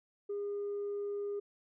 sine tone, 406.9 Hz, G#4, 35 cents flat, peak -33 dBFS, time 0.29-1.4 s, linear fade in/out 10 ms, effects tanh soft clip ceiling -32 dBFS

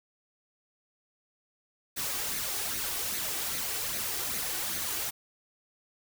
white noise with flanger, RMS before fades -33 dBFS, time 1.96-5.11 s, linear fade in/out 20 ms, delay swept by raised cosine 0.47 to 2.67 ms, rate 2.5 Hz, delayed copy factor +0.55, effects none

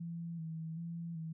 sine tone with vibrato, 164.81 Hz, E3, in tune, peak -39 dBFS, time 0-1.33 s, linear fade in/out 10 ms, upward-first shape square, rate 1.3 Hz, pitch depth 37 cents each way, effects none

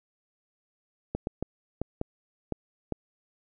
clicks, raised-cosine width 2 ms, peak -16 dBFS, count 7, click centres 1.15 / 1.271 / 1.426 / 1.816 / 2.014 / 2.523 / 2.923 s, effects none

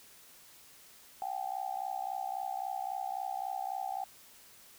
sine tone with amplitude modulation, 773 Hz, G5, 24 cents flat, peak -30 dBFS, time 1.22-4.04 s, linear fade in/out 0 ms, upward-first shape sine, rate 63.7 Hz, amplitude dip 95%, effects white hiss -57 dBFS RMS until 4.78 s

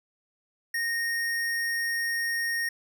square tone, 1855 Hz, A#6, 9 cents flat, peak -27 dBFS, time 0.74-2.69 s, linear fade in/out 5 ms, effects none

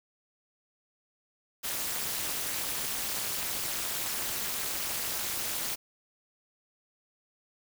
white noise with amplitude modulation, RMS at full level -29 dBFS, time 1.63-5.76 s, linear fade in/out 20 ms, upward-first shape sine, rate 241 Hz, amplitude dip 100%, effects none

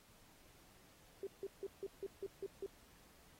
sine tone bursts, 392 Hz, G4, in tune, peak -40 dBFS, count 8, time 1.23-2.662 s, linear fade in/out 2 ms, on 39 ms, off 160 ms, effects pink hiss -66 dBFS RMS until 3.39 s + AAC 48 kbps

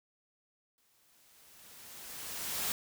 white noise with exponential growth, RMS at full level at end -33 dBFS, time 0.78-2.72 s, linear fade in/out 0 ms, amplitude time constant 420 ms, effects none

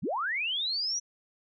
sine linear sweep, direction up, 94.8 to 5920 Hz, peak -28 dBFS, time 0.02-1 s, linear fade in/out 20 ms, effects none

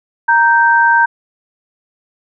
sine tone pair together, 932.3 / 1562.5 Hz, A#5 / G6, 0 / -6 cents, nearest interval major sixth, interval 894 cents, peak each -10 dBFS, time 0.28-1.06 s, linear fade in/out 10 ms, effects none

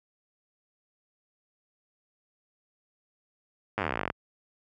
slowing click train, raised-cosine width 0.5 ms, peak -13 dBFS, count 22, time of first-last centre 3.78-4.101 s, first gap 9 ms, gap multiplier 1.05, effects high-pass 60 Hz 12 dB/octave

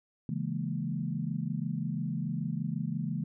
sine chord, A# half-diminished seventh, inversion first, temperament equal, 138.59 / 164.81 / 207.7 / 233.1 Hz, C#3 / E3 / G#3 / A#3, 0 / 0 / 0 / 0 cents, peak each -36 / -34 / -37 / -38 dBFS, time 0.29-3.24 s, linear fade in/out 2 ms, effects none

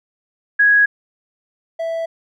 sine / triangle tone pair in turn, 1661.2 / 659.2 Hz, G#6 / E5, 0 / 0 cents, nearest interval octave + major third, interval 1600 cents, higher first, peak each -9 / -18 dBFS, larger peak first, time 0.59-0.86 / 1.79-2.06 s, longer neither, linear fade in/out 10 ms, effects none

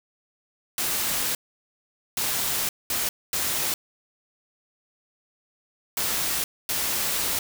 white noise bursts at uneven times, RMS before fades -26 dBFS, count 6, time 0.78-1.35 / 2.17-2.69 / 2.9-3.09 / 3.33-3.74 / 5.97-6.44 / 6.69-7.39 s, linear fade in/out 2 ms, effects none

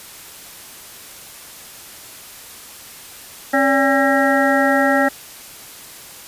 harmonic tone with a mistuned harmonic, 270 Hz, C#4, 45 cents flat, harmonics 1 / 2 / 3 / 5 / 6 / 7, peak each -18 / -18 / -20 / -23 / -23 / -20 dBFS, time 3.53-5.09 s, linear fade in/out 10 ms, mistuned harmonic 2, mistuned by +96 cents, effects white hiss -38 dBFS RMS until 6.27 s + resampled to 32000 Hz

